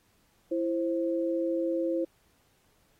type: tone pair together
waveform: sine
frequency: 333.2 / 527 Hz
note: E4 / C5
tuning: +19 / +12 cents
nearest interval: minor sixth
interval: 793 cents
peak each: -28 / -30 dBFS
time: 0.51-2.05 s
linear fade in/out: 10 ms
effects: pink hiss -68 dBFS RMS until 2.99 s + AAC 48 kbps